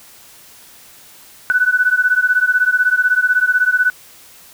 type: beating tone pair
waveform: sine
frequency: 1486 / 1502 Hz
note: F#6 / F#6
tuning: +7 / +26 cents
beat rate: 16 Hz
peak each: -14 / -15 dBFS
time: 1.5-3.9 s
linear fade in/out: 0 ms
effects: white hiss -43 dBFS RMS until 4.53 s